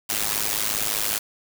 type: noise with amplitude modulation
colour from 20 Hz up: white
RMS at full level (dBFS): -21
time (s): 0.09-1.19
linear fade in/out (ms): 10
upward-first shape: sine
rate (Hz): 105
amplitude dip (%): 90
effects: none